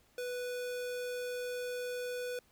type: tone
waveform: square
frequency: 493.9 Hz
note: B4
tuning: in tune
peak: -37 dBFS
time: 0.18-2.39 s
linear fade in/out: 2 ms
effects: pink hiss -68 dBFS RMS until 2.51 s